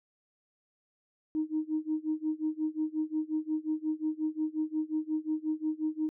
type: tone with tremolo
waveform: sine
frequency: 311.1 Hz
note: D#4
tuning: in tune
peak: -25 dBFS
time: 1.35-6.09 s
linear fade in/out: 0 ms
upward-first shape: sine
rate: 5.6 Hz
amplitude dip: 95%
effects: tanh soft clip ceiling -21 dBFS